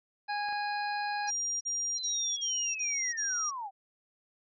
harmonic tone, 825 Hz, G#5, 12 cents flat, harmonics 1 / 2 / 3 / 5 / 6, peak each -32 / -37 / -43 / -43 / -48 dBFS, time 0.28-1.31 s, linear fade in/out 20 ms
clicks, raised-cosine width 0.5 ms, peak -35 dBFS, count 2, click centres 0.487 / 0.526 s
sine tone bursts, 5700 Hz, F8, 34 cents sharp, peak -30 dBFS, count 6, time 1.27-3.51 s, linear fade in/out 20 ms, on 340 ms, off 40 ms
sine linear sweep, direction down, 4186 to 743 Hz, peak -35 dBFS, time 1.94-3.71 s, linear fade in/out 50 ms
effects none

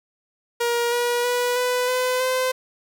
sawtooth tone with pitch steps, 473.9 / 481.6 / 489.5 / 497.5 / 505.6 / 513.8 Hz, A#4 / B4 / B4 / B4 / B4 / C5, +28 / -44 / -15 / +13 / +41 / -32 cents, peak -16 dBFS, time 0.6-2.52 s, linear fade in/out 10 ms, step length 320 ms, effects none

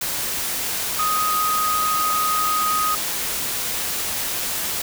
sine tone in noise, 1250 Hz, D#6, 8 cents sharp, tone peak -19 dBFS, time 0.99-2.95 s, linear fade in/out 5 ms, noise white, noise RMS -25 dBFS, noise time 0.01-4.82 s, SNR +3 dB, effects none

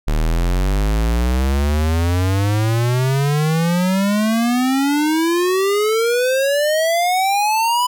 square exponential sweep, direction up, 37 to 1001 Hz, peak -15 dBFS, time 0.07-7.87 s, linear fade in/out 10 ms, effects none

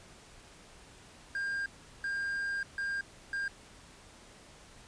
triangle tone bursts at uneven times, 1603 Hz, G6, 38 cents sharp, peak -30 dBFS, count 4, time 1.35-1.66 / 2.04-2.63 / 2.78-3.01 / 3.33-3.48 s, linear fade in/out 2 ms, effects pink hiss -55 dBFS RMS until 4.87 s + resampled to 22050 Hz

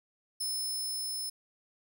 20% pulse tone with level ramp, 5240 Hz, E8, 11 cents flat, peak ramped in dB -26 to -29 dBFS, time 0.4-1.3 s, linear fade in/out 10 ms, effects none

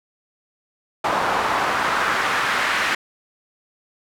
pink noise with band-pass filter sweep, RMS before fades -21 dBFS, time 1.04-2.95 s, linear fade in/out 5 ms, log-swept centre 910 to 1800 Hz, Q 1.6, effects none

